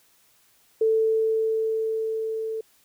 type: tone with level ramp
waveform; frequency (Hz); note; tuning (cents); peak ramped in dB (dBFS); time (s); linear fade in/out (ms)
sine; 443; A4; +12; -17 to -27; 0.81-2.61; 5
effects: white hiss -61 dBFS RMS until 2.84 s